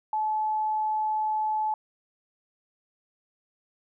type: tone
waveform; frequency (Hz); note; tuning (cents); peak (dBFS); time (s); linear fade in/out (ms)
sine; 862; A5; -36; -24; 0.13-1.74; 2
effects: none